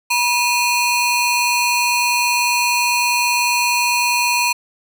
sawtooth ring-modulated tone, 1715 Hz, A6, 45 cents flat, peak -8 dBFS, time 0.1-4.53 s, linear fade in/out 10 ms, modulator 748 Hz, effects none

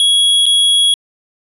square tone with dropouts, 3331 Hz, G#7, 4 cents sharp, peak -9 dBFS, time 0-0.94 s, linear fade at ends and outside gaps 1 ms, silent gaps 0.457-0.464 s, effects resampled to 24000 Hz

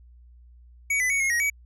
square tone with pitch steps, 2251 / 2005 / 2229 / 2158 / 1887 / 2270 Hz, C#7 / B6 / C#7 / C#7 / A#6 / C#7, +26 / +26 / +9 / -47 / +21 / +41 cents, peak -22 dBFS, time 0.9-1.5 s, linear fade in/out 5 ms, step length 100 ms, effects added 60 Hz sine -48 dBFS peak until 1.65 s + low-pass 12000 Hz 12 dB/octave

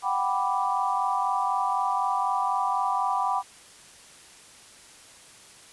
sine chord, G major seventh, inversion third, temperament equal, 740 / 784 / 987.8 / 1174.7 Hz, F#5 / G5 / B5 / D6, 0 / 0 / 0 / 0 cents, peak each -31 / -28 / -27 / -29 dBFS, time 0.02-3.43 s, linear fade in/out 50 ms, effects white hiss -50 dBFS RMS until 5.72 s + resampled to 24000 Hz

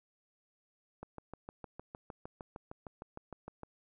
click train, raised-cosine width 1 ms, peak -30 dBFS, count 18, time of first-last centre 1.03-3.633 s, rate 6.53 Hz, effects none

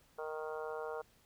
harmonic tone, 155.56 Hz, D#3, in tune, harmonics 3 / 4 / 5 / 6 / 7 / 8 / 9, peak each -41 / -46 / -48 / -50 / -50 / -53 / -50 dBFS, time 0.18-1.02 s, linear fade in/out 10 ms, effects pink hiss -68 dBFS RMS until 1.25 s

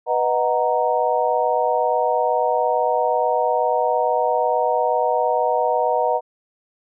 sine chord, B major seventh, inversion none, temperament equal, 493.9 / 622.3 / 740 / 932.3 Hz, B4 / D#5 / F#5 / A#5, 0 / 0 / 0 / 0 cents, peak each -22 dBFS, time 0.06-6.21 s, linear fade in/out 50 ms, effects none

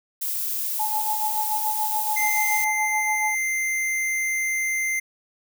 violet noise, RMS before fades -27 dBFS, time 0.21-2.65 s, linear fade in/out 10 ms
sine tone with tremolo, 856 Hz, A5, 48 cents flat, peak -22 dBFS, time 0.79-3.35 s, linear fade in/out 10 ms, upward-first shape sine, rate 7 Hz, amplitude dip 65%
square tone, 2085 Hz, C7, 7 cents flat, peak -23 dBFS, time 2.16-5 s, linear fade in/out 10 ms
effects none

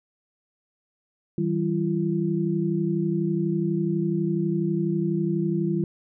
sine tone cluster, 159.2 / 191.3 / 340.2 Hz, D#3 / G3 / F4, +40 / -42 / -45 cents, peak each -26 dBFS, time 1.38-5.84 s, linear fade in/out 2 ms, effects none

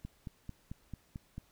click train, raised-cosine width 5 ms, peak -29 dBFS, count 7, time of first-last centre 0.05-1.38 s, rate 4.51 Hz, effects pink hiss -68 dBFS RMS until 1.51 s

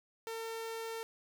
sawtooth tone, 452.5 Hz, A4, 48 cents sharp, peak -35 dBFS, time 0.27-1.03 s, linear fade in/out 0 ms, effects none

